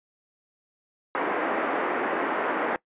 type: band-pass noise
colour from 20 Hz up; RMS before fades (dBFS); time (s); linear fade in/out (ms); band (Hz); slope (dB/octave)
pink; -27; 1.15-2.76; 0; 300 to 1900; 24
effects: noise-tail reverb RT60 0.1 s tail -21 dB re dry + resampled to 8000 Hz